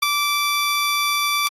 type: tone with ADSR envelope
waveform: 15% pulse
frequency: 1165 Hz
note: D6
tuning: 14 cents flat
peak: -6 dBFS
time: 0.02-1.49 s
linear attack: 11 ms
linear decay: 6 ms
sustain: -6 dB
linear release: 20 ms
effects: AAC 48 kbps